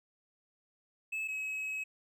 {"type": "tone pair in turn", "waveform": "triangle", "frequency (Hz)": [2600, 2561], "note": ["E7", "D#7"], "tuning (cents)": [-24, 49], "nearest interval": "unison", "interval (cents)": 27, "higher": "first", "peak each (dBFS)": [-32, -33], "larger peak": "first", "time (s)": [[1.12, 1.28], [1.28, 1.84]], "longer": "second", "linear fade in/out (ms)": 10, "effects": []}